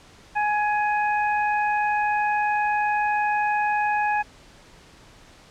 harmonic tone, 837 Hz, G#5, 13 cents sharp, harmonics 1 / 2 / 3, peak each -21 / -27 / -31 dBFS, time 0.35-4.23 s, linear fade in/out 20 ms, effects pink hiss -50 dBFS RMS until 5.5 s + low-pass 7000 Hz 12 dB/octave

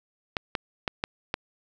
clicks, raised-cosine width 0.3 ms, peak -10 dBFS, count 5, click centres 0.368 / 0.552 / 0.878 / 1.039 / 1.341 s, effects none

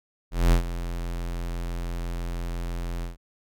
square tone with ADSR envelope, 43 Hz, F1, 26 cents flat, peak -15 dBFS, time 0.31-3.17 s, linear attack 210 ms, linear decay 100 ms, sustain -14 dB, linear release 140 ms, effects none

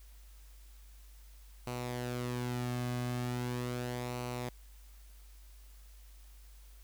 sawtooth tone with flanger, 123.1 Hz, B2, 5 cents flat, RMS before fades -37 dBFS, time 1.67-4.49 s, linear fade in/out 0 ms, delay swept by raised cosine 0.58 to 2.18 ms, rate 0.39 Hz, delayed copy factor -0.5, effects added 50 Hz sine -52 dBFS peak until 6.83 s + white hiss -64 dBFS RMS until 6.83 s

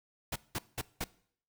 pink noise bursts, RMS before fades -35 dBFS, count 4, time 0.32-1.042 s, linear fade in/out 5 ms, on 38 ms, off 190 ms, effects noise-tail reverb RT60 0.6 s tail -21 dB re dry

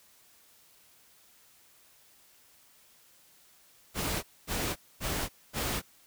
pink noise bursts, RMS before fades -32 dBFS, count 4, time 3.94-5.82 s, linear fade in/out 50 ms, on 290 ms, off 240 ms, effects white hiss -61 dBFS RMS until 6.06 s

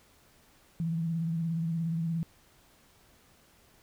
sine tone with vibrato, 165 Hz, E3, 2 cents sharp, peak -28 dBFS, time 0.8-2.23 s, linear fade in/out 0 ms, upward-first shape sine, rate 17 Hz, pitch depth 47 cents each way, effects pink hiss -62 dBFS RMS until 3.82 s

